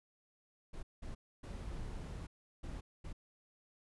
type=noise bursts at uneven times; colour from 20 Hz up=brown; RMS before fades=-44 dBFS; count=5; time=0.73-0.83 / 1.02-1.15 / 1.43-2.27 / 2.63-2.81 / 3.04-3.13 s; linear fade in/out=10 ms; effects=resampled to 24000 Hz